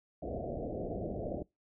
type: low-pass noise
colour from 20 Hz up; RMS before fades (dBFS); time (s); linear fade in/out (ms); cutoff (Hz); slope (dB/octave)
white; -38; 0.22-1.43; 10; 700; 96
effects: noise-tail reverb RT60 0.2 s tail -23 dB re dry